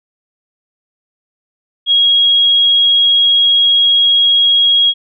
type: tone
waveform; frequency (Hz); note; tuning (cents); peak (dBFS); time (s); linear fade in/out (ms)
sine; 3295; G#7; -14; -7; 1.86-4.94; 50
effects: none